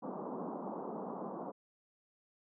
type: band-pass noise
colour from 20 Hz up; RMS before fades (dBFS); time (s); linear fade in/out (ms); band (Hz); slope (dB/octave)
pink; -42; 0.02-1.52; 20; 180 to 1100; 48
effects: none